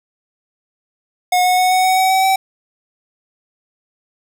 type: tone with pitch steps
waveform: square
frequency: 725 / 730.9 / 736.8 / 742.8 / 748.8 / 754.9 / 761 / 767.2 Hz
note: F#5 / F#5 / F#5 / F#5 / F#5 / F#5 / F#5 / G5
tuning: -35 / -21 / -7 / +7 / +20 / +35 / +48 / -37 cents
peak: -12 dBFS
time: 1.32-2.36 s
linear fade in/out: 5 ms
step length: 130 ms
effects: 7-bit